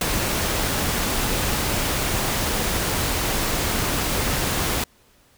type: noise with ADSR envelope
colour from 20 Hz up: pink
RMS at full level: -19 dBFS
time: 0.01-4.84 s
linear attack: 4 ms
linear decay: 16 ms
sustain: -4 dB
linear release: 3 ms
effects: pink hiss -57 dBFS RMS until 5.37 s